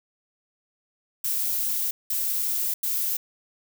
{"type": "noise bursts at uneven times", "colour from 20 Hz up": "violet", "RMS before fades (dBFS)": -26, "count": 3, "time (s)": [[1.24, 1.91], [2.1, 2.74], [2.83, 3.17]], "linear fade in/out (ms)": 5, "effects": []}